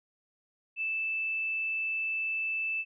sine tone, 2637 Hz, E7, in tune, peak -29 dBFS, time 0.76-2.85 s, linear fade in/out 50 ms, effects none

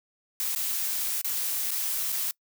blue noise with dropouts, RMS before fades -29 dBFS, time 0.4-2.31 s, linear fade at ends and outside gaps 0 ms, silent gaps 0.549-0.56 / 1.214-1.245 / 1.707-1.715 / 2.12-2.125 s, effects noise-tail reverb RT60 0.1 s tail -25 dB re dry

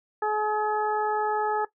harmonic tone, 425.3 Hz, G#4, 41 cents sharp, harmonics 1 / 2 / 3 / 4, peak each -28 / -26 / -32 / -34 dBFS, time 0.22-1.65 s, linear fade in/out 5 ms, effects noise-tail reverb RT60 0.1 s tail -17 dB re dry

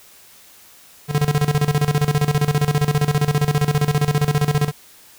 square tone with tremolo, 146.83 Hz, D3, in tune, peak -14 dBFS, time 1.08-4.72 s, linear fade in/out 50 ms, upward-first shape square, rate 15 Hz, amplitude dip 80%, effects white hiss -47 dBFS RMS until 5.18 s

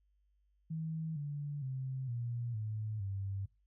sine tone with pitch steps, 160 / 145.04 / 131.47 / 119.17 / 108.03 / 97.92 Hz, D#3 / D3 / C3 / A#2 / A2 / G2, +49 / -21 / +9 / +39 / -31 / -1 cents, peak -36 dBFS, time 0.7-3.46 s, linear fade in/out 10 ms, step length 460 ms, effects noise-tail reverb RT60 0.2 s tail -18 dB re dry + added 50 Hz sine -70 dBFS peak until 3.66 s

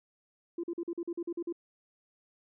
sine tone bursts, 341.6 Hz, F4, 38 cents flat, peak -31 dBFS, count 10, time 0.58-1.526 s, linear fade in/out 5 ms, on 55 ms, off 44 ms, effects tanh soft clip ceiling -28 dBFS

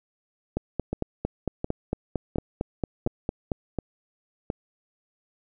two click trains, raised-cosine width 2 ms, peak -12 / -14 dBFS, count 14 / 6, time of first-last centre 0.57-3.518 / 0.93-4.501 s, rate 4.41 / 1.4 Hz, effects none

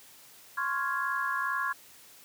sine chord, Db major seventh, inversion third, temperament equal, 1046.5 / 1108.7 / 1396.9 / 1661.2 Hz, C6 / Db6 / F6 / Ab6, 0 / 0 / 0 / 0 cents, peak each -34 / -34 / -35 / -32 dBFS, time 0.57-1.73 s, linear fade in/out 10 ms, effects white hiss -54 dBFS RMS until 2.24 s + high-pass 80 Hz 12 dB/octave

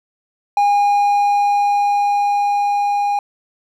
triangle tone with level ramp, 815 Hz, G#5, 33 cents flat, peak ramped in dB -9 to -13 dBFS, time 0.57-3.19 s, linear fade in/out 2 ms, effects none

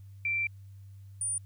sine tone pair in turn, 2349 / 9350 Hz, D7 / D9, 0 / -9 cents, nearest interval 2 octaves, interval 2391 cents, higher second, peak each -27 / -29 dBFS, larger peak first, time 0.25-0.47 / 1.21-1.38 s, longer first, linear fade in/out 2 ms, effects added 98 Hz sine -46 dBFS peak until 1.45 s + white hiss -72 dBFS RMS until 1.45 s

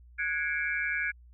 sine tone cluster, 1464 / 1654 / 2169 / 2320 Hz, F#6 / G#6 / C#7 / D7, -19 / -8 / -38 / -22 cents, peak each -35 / -31 / -36 / -34 dBFS, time 0.18-1.12 s, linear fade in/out 20 ms, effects added 60 Hz sine -51 dBFS peak until 1.33 s

